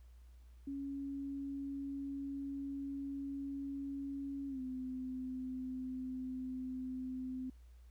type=tone with pitch glide; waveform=sine; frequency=277.2 to 257.1 Hz; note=C#4 to C4; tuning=0 to -30 cents; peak=-39 dBFS; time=0.67-7.5 s; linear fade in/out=5 ms; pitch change=-130 cents; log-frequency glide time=4.48-4.61 s; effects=added 60 Hz sine -55 dBFS peak until 7.9 s + pink hiss -75 dBFS RMS until 7.9 s